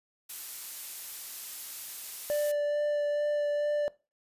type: noise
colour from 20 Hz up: blue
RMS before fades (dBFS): -39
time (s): 0.29-2.52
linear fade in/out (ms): 10
type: tone with vibrato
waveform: triangle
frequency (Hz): 588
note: D5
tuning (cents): +2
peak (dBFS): -24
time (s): 2.3-3.88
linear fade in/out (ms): 0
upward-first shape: sine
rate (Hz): 2.3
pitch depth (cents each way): 10
effects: noise-tail reverb RT60 0.3 s tail -20 dB re dry + resampled to 32000 Hz